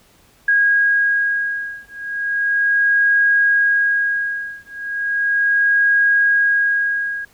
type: beating tone pair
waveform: sine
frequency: 1639 / 1639.36 Hz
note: G#6 / G#6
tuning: -23 / -23 cents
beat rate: 0.36 Hz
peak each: -17 / -17 dBFS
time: 0.48-7.25 s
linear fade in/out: 5 ms
effects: pink hiss -53 dBFS RMS until 7.33 s